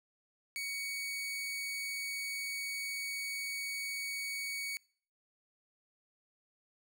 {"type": "tone", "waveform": "sawtooth", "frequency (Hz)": 2241, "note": "C#7", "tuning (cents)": 18, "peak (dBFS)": -33, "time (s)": [0.56, 4.77], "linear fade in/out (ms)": 0, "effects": ["noise-tail reverb RT60 0.5 s tail -25 dB re dry"]}